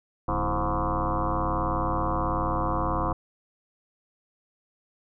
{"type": "tone with frequency modulation", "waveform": "sine", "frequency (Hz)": 523.3, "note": "C5", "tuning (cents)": 0, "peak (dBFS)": -23, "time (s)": [0.28, 3.13], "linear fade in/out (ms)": 5, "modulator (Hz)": 98.6, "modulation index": 6.8, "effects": []}